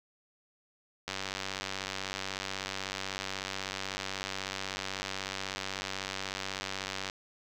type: click train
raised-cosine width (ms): 0.2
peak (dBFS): -17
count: 580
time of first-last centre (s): 1.08-7.099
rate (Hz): 96.2
effects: 9-bit